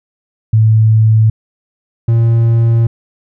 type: tone pair in turn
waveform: sine / triangle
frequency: 110 / 115.43 Hz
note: A2 / A#2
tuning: 0 / -17 cents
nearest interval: minor second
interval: 83 cents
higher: second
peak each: -5 dBFS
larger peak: neither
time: 0.53-1.3 / 2.08-2.87 s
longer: second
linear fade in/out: 5 ms
effects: none